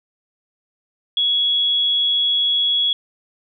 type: tone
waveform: sine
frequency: 3351 Hz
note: G#7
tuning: 15 cents sharp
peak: -15 dBFS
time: 1.17-2.93 s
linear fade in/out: 2 ms
effects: none